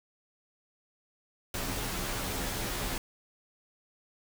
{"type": "noise with comb filter", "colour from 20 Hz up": "pink", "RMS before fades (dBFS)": -34, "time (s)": [1.54, 2.98], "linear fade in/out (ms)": 2, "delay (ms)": 13, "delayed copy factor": -0.7, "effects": []}